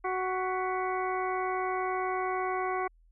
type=harmonic tone with a mistuned harmonic; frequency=371.5 Hz; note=F#4; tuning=7 cents sharp; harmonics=1 / 2 / 3 / 4 / 5 / 6; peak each=-33 / -33 / -34 / -41 / -41 / -43 dBFS; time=0.04-2.88 s; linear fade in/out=10 ms; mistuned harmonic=5; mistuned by=+110 cents; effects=added 41 Hz sine -58 dBFS peak until 3.11 s